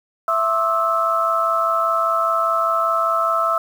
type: tone cluster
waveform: sine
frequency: 665 / 1073 / 1206 / 1311 Hz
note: E5 / C6 / D6 / E6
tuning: +15 / +43 / +46 / -10 cents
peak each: -22 / -25 / -26 / -18 dBFS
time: 0.28-3.58 s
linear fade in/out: 2 ms
effects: 7-bit